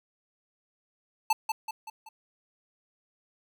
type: tone with echo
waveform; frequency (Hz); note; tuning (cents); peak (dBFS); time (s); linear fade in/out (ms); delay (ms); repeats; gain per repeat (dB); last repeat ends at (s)
square; 880; A5; 0; -21; 1.3-1.33; 5; 190; 4; -6; 2.09
effects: none